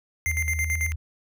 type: tone with vibrato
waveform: sine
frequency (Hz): 80.1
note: E2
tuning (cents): -49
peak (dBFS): -26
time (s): 0.26-0.96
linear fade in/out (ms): 10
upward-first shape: triangle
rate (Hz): 8.6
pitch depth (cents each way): 50
type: tone with tremolo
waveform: square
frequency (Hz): 2093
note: C7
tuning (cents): 0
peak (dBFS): -24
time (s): 0.26-0.92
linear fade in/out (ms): 0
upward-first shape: square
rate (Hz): 9.1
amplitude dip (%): 70
effects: none